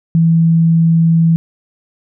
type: tone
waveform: sine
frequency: 164.81 Hz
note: E3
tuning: in tune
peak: -7 dBFS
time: 0.15-1.36 s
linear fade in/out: 0 ms
effects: none